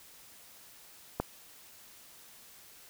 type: click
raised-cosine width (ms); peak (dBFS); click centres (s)
1; -15; 1.2
effects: white hiss -55 dBFS RMS until 2.89 s